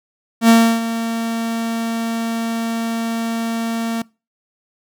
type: tone with ADSR envelope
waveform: 45% pulse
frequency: 228.6 Hz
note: A#3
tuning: 34 cents flat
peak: -6 dBFS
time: 0.41-4.02 s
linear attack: 80 ms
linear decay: 310 ms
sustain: -13 dB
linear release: 4 ms
effects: noise-tail reverb RT60 0.3 s tail -24 dB re dry